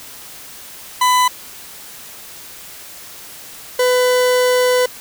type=tone pair in turn; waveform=40% pulse; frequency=1000 / 500 Hz; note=B5 / B4; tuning=+21 / +21 cents; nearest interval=octave; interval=1200 cents; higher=first; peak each=-10 / -11 dBFS; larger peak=first; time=1.01-1.28 / 3.79-4.86 s; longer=second; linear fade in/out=5 ms; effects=white hiss -36 dBFS RMS until 5 s